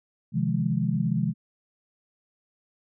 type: chord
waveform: sine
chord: F minor seventh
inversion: second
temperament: just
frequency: 130.96 / 157.15 / 174.61 / 209.5 Hz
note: C3 / Eb3 / F3 / Ab3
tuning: +2 / +18 / 0 / +15 cents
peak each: -28 dBFS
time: 0.32-1.34 s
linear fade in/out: 50 ms
effects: none

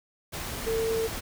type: tone in noise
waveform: sine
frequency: 450 Hz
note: A4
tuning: 39 cents sharp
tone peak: -25 dBFS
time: 0.66-1.08 s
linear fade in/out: 20 ms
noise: pink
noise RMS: -35 dBFS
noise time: 0.32-1.21 s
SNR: +7 dB
effects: none

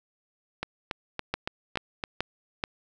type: two click trains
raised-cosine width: 0.3 ms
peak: -14 / -11 dBFS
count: 6 / 4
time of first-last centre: 0.63-2.038 / 1.34-2.639 s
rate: 3.55 / 2.31 Hz
effects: none

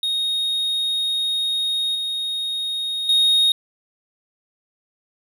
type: tone with level steps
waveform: triangle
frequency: 3729 Hz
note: A#7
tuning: in tune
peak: -18 / -21 / -12 dBFS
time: 0.03-3.52 s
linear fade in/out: 2 ms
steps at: 1.95 / 3.09 s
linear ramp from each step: 2 ms
effects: none

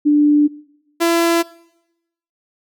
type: tone pair in turn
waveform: sine / sawtooth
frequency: 295 / 336.9 Hz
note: D4 / E4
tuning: +8 / +38 cents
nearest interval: major second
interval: 230 cents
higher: second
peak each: -9 dBFS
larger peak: neither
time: 0.05-0.48 / 1-1.43 s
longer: neither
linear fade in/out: 20 ms
effects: noise-tail reverb RT60 0.9 s tail -22 dB re dry

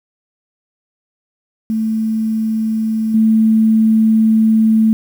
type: tone with level steps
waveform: sine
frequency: 220.6 Hz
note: A3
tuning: 5 cents sharp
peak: -14 / -8 dBFS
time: 1.7-4.93 s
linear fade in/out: 0 ms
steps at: 3.14 s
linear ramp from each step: 5 ms
effects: 7-bit

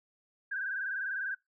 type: tone with vibrato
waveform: sine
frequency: 1567 Hz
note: G6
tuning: 1 cent flat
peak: -32 dBFS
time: 0.51-1.35 s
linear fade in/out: 10 ms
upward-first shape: sine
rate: 20 Hz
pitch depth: 81 cents each way
effects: noise-tail reverb RT60 0.2 s tail -24 dB re dry

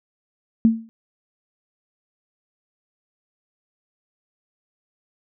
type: tone with exponential decay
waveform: sine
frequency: 225.6 Hz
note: A3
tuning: 44 cents sharp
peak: -8 dBFS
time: 0.65-0.89 s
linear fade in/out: 0 ms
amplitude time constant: 52 ms
effects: none

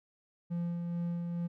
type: tone with tremolo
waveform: triangle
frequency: 172 Hz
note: F3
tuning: 26 cents flat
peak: -29 dBFS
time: 0.5-1.48 s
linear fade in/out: 20 ms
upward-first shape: sine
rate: 2.3 Hz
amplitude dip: 30%
effects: none

